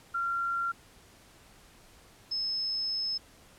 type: tone pair in turn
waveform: sine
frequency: 1377 / 5199 Hz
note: F6 / E8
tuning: -25 / -25 cents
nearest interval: octave + major seventh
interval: 2300 cents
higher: second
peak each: -28 / -29 dBFS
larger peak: first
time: 0.14-0.72 / 2.31-3.18 s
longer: second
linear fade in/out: 10 ms
effects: pink hiss -57 dBFS RMS until 3.58 s + low-pass 12000 Hz 12 dB/octave